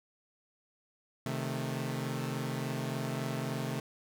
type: chord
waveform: sawtooth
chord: A diminished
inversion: first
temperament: equal with one note detuned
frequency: 132.1 / 155.56 / 220 Hz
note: C3 / Eb3 / A3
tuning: +17 / 0 / 0 cents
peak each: -32 / -35 / -35 dBFS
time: 1.26-3.8 s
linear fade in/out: 2 ms
effects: none